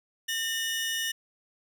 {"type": "tone pair together", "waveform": "sawtooth", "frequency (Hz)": [1816, 2928], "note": ["A#6", "F#7"], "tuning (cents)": [-46, -19], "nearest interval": "minor sixth", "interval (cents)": 827, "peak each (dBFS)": -28, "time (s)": [0.28, 1.12], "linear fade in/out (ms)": 10, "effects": []}